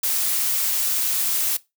blue noise, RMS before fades -22 dBFS, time 0.03-1.57 s, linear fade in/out 5 ms, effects noise-tail reverb RT60 0.2 s tail -19 dB re dry

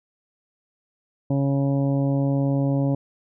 harmonic tone, 138.59 Hz, C#3, in tune, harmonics 1 / 2 / 3 / 4 / 5 / 6 / 7, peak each -21 / -23 / -37 / -29 / -38 / -41 / -44 dBFS, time 1.3-2.95 s, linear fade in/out 5 ms, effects none

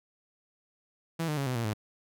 sawtooth tone with pitch steps, 164.81 / 151.13 / 138.59 / 127.09 / 116.54 / 106.87 Hz, E3 / D3 / C#3 / C3 / A#2 / A2, 0 / +50 / 0 / -50 / 0 / -50 cents, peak -25 dBFS, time 1.19-1.736 s, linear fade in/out 10 ms, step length 91 ms, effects none

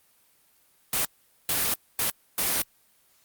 white noise bursts at uneven times, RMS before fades -25 dBFS, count 4, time 0.93-1.05 / 1.49-1.74 / 1.99-2.1 / 2.38-2.62 s, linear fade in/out 2 ms, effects white hiss -63 dBFS RMS until 3.24 s + Opus 32 kbps

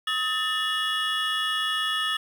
triangle tone cluster, 1266 / 1782 / 2887 / 3374 Hz, D#6 / A6 / F#7 / G#7, +30 / +22 / -43 / +27 cents, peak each -28 dBFS, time 0.07-2.17 s, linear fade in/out 5 ms, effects 8-bit

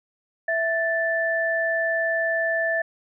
sine tone pair together, 659.3 / 1760 Hz, E5 / A6, 0 / 0 cents, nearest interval octave + perfect fourth, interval 1700 cents, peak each -24 / -23 dBFS, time 0.48-2.82 s, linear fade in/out 5 ms, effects none

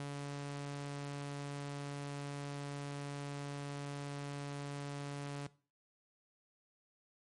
sawtooth tone, 142.5 Hz, C#3, 48 cents sharp, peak -36 dBFS, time 0-5.47 s, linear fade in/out 2 ms, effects noise-tail reverb RT60 0.4 s tail -19 dB re dry + MP3 48 kbps

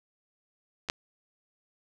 clicks, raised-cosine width 0.2 ms, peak -25 / -9 dBFS, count 2, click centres 0.887 / 0.899 s, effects none

